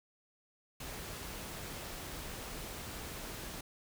pink noise, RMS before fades -44 dBFS, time 0.8-3.61 s, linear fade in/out 5 ms, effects none

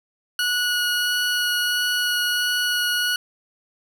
20% pulse tone with vibrato, 1460 Hz, F#6, 24 cents flat, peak -15 dBFS, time 0.39-3.16 s, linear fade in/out 2 ms, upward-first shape sine, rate 1.5 Hz, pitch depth 8 cents each way, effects none

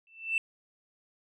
sine tone with exponential growth, 2665 Hz, E7, 18 cents sharp, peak -21 dBFS, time 0.07-0.38 s, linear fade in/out 1 ms, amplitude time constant 66 ms, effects tanh soft clip ceiling -20 dBFS

